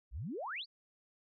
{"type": "exponential sweep", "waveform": "sine", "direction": "up", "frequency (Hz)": [48.08, 4978], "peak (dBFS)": -38, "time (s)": [0.11, 0.66], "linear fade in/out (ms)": 50, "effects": []}